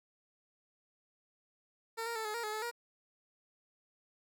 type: tone with pitch steps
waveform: 15% pulse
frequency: 454.2 / 466.4 / 442 / 425.2 / 468.6 / 425.8 / 432.3 / 473.7 Hz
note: A#4 / A#4 / A4 / G#4 / A#4 / G#4 / A4 / A#4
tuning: -45 / +1 / +8 / +41 / +9 / +43 / -31 / +28 cents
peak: -30 dBFS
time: 1.97-2.714 s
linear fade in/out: 20 ms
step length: 93 ms
effects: none